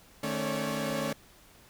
sawtooth tone cluster, 152.7 / 218.7 / 273 / 544 / 573 Hz, D#3 / A3 / C#4 / C#5 / D5, -32 / -10 / -26 / -33 / -43 cents, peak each -34 / -31 / -33 / -34 / -32 dBFS, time 0.23-1.13 s, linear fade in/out 5 ms, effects pink hiss -57 dBFS RMS until 1.69 s

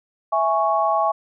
sine chord, C# minor, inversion first, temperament equal, 659.3 / 830.6 / 1108.7 Hz, E5 / G#5 / C#6, 0 / 0 / 0 cents, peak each -21 dBFS, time 0.32-1.12 s, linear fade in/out 10 ms, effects none

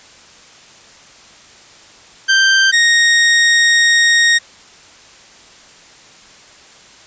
sawtooth tone pair in turn, 1568 / 1864.7 Hz, G6 / A#6, 0 / 0 cents, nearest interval minor third, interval 300 cents, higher second, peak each -5 dBFS, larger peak neither, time 2.28-2.72 / 2.72-4.39 s, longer second, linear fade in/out 20 ms, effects white hiss -42 dBFS RMS until 7.06 s + resampled to 16000 Hz

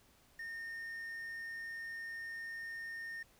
triangle tone with quantisation, 1830 Hz, A#6, 32 cents flat, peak -40 dBFS, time 0.39-3.23 s, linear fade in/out 5 ms, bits 11, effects pink hiss -67 dBFS RMS until 3.39 s

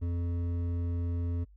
triangle tone with hard clipping, 86.3 Hz, F2, 20 cents flat, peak -31 dBFS, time 0.01-1.45 s, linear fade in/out 20 ms, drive 13 dB, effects noise-tail reverb RT60 0.1 s tail -26 dB re dry + added 50 Hz sine -53 dBFS peak until 1.56 s

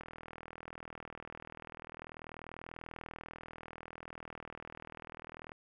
click train, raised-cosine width 0.5 ms, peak -30 dBFS, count 223, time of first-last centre 0.01-5.519 s, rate 40.3 Hz, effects none

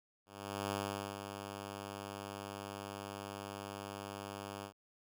5% pulse tone with ADSR envelope, 100 Hz, G2, 35 cents sharp, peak -24 dBFS, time 0.26-4.73 s, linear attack 450 ms, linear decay 450 ms, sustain -8 dB, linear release 88 ms, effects none

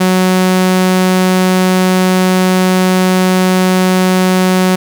sawtooth tone, 185 Hz, F#3, in tune, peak -4 dBFS, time 0-4.76 s, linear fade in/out 10 ms, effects none

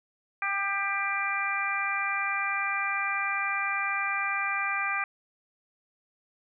harmonic tone with a mistuned harmonic, 395.6 Hz, G4, 16 cents sharp, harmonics 2 / 3 / 4 / 5 / 6, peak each -36 / -32 / -33 / -34 / -31 dBFS, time 0.42-5.04 s, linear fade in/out 2 ms, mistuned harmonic 3, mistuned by +15 cents, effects none

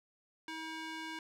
square tone with band-pass filter, 320 Hz, D#4, 49 cents sharp, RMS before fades -43 dBFS, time 0.48-1.19 s, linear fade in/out 2 ms, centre 2200 Hz, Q 0.73, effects none

